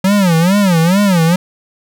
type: tone with vibrato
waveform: square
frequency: 182.6 Hz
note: F#3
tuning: 23 cents flat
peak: -9 dBFS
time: 0.04-1.36 s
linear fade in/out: 5 ms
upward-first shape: sine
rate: 2.3 Hz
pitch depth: 210 cents each way
effects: none